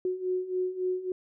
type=beating tone pair; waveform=sine; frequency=365.3 / 368.9 Hz; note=F#4 / F#4; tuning=-22 / -5 cents; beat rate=3.6 Hz; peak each=-33 / -29 dBFS; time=0.05-1.12 s; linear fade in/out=2 ms; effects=none